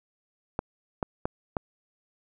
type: clicks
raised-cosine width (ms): 1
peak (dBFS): -13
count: 4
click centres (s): 0.591 / 1.028 / 1.255 / 1.568
effects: none